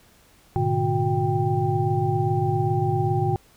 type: tone cluster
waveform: sine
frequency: 105.7 / 123.3 / 150.7 / 363.5 / 789 Hz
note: G#2 / B2 / D3 / F#4 / G5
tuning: +31 / -2 / +45 / -31 / +11 cents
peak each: -26 dBFS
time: 0.56-3.36 s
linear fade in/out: 0 ms
effects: pink hiss -56 dBFS RMS until 3.56 s